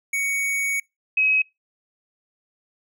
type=tone pair in turn; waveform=square / sine; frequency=2235 / 2548 Hz; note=C#7 / D#7; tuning=+14 / +41 cents; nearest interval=major second; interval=227 cents; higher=second; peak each=-22 / -16 dBFS; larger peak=second; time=0.13-0.8 / 1.17-1.42 s; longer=first; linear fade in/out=5 ms; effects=noise-tail reverb RT60 0.2 s tail -24 dB re dry